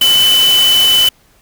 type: tone in noise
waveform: sine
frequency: 3009 Hz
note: F#7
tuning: 28 cents sharp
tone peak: -7 dBFS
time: 0.01-1.09 s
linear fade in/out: 5 ms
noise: white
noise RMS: -18 dBFS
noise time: 0.01-1.09 s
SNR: +8 dB
effects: pink hiss -51 dBFS RMS until 1.41 s

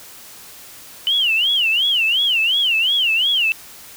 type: tone with vibrato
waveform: sine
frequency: 2962 Hz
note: F#7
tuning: 1 cent sharp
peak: -14 dBFS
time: 1.07-3.52 s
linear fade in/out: 0 ms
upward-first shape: sine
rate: 2.8 Hz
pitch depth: 220 cents each way
effects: white hiss -40 dBFS RMS until 3.96 s

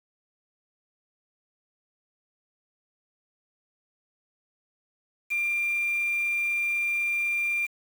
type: tone with quantisation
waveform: sine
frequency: 2384 Hz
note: D7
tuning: 25 cents sharp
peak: -24 dBFS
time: 5.3-7.67 s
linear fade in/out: 20 ms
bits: 7
effects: none

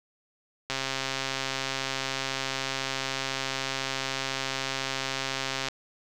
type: click train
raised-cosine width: 0.2 ms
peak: -12 dBFS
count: 669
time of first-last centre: 0.7-5.685 s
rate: 134 Hz
effects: none

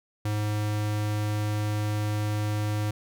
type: tone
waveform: square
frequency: 105.4 Hz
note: G#2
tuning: 26 cents sharp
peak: -26 dBFS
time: 0.25-2.91 s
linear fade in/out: 5 ms
effects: none

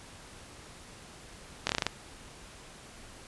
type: slowing click train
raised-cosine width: 0.2 ms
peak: -9 dBFS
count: 7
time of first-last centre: 1.67-1.866 s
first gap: 23 ms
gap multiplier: 1.14
effects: pink hiss -50 dBFS RMS until 3.27 s + resampled to 24000 Hz

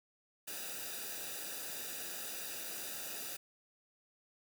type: noise with comb filter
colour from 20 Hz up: white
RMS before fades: -43 dBFS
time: 0.47-3.37 s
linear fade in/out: 10 ms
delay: 0.93 ms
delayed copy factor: -0.75
effects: none

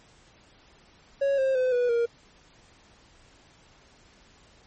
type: tone with pitch steps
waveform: triangle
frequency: 554.4 / 531.8 / 510.2 / 489.4 / 469.4 Hz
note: C#5 / C5 / C5 / B4 / A#4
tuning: 0 / +28 / -44 / -16 / +12 cents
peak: -19 dBFS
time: 1.21-2.06 s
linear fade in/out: 10 ms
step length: 170 ms
effects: pink hiss -57 dBFS RMS until 4.66 s + MP3 32 kbps

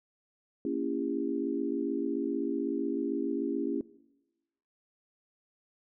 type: chord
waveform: sine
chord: A# diminished seventh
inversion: none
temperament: just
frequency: 233.1 / 279.7 / 335.6 / 402.8 Hz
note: A#3 / C#4 / E4 / G4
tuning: 0 / +16 / +31 / +47 cents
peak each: -37 / -32 / -34 / -36 dBFS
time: 0.65-3.81 s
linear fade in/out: 2 ms
effects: noise-tail reverb RT60 1.0 s tail -20 dB re dry

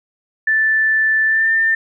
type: tone with pitch glide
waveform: sine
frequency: 1760 to 1797 Hz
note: A6 to A6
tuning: 0 to +36 cents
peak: -12 dBFS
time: 0.47-1.75 s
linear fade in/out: 5 ms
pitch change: +36 cents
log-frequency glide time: 1.26-1.51 s
effects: none

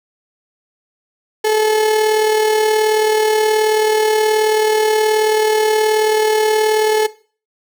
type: tone with amplitude modulation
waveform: 35% pulse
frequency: 431.8 Hz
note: A4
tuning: 33 cents flat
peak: -9 dBFS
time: 1.44-7.07 s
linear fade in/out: 10 ms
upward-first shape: sine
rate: 38.7 Hz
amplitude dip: 40%
effects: noise-tail reverb RT60 0.4 s tail -18 dB re dry

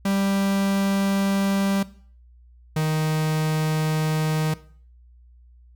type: tone pair in turn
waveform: 45% pulse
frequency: 196.5 / 155.96 Hz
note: G3 / D#3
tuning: +4 / +4 cents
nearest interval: major third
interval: 400 cents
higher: first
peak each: -20 dBFS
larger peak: neither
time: 0.05-1.83 / 2.76-4.54 s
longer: neither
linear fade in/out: 5 ms
effects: noise-tail reverb RT60 0.5 s tail -18 dB re dry + added 60 Hz sine -48 dBFS peak until 5.75 s

